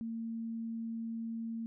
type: tone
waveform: sine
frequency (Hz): 227.6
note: A#3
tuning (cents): -41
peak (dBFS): -36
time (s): 0.01-1.66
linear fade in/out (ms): 0
effects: none